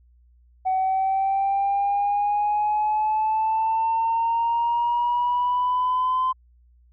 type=exponential sweep; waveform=sine; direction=up; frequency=751 to 1032 Hz; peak=-18 dBFS; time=0.65-6.33 s; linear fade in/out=20 ms; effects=tanh soft clip ceiling -16 dBFS + added 60 Hz sine -53 dBFS peak until 6.92 s